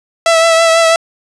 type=tone with vibrato; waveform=sawtooth; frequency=659.3 Hz; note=E5; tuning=in tune; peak=-3 dBFS; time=0.26-0.96 s; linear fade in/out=2 ms; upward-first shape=triangle; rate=6.1 Hz; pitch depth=29 cents each way; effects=resampled to 22050 Hz + 7-bit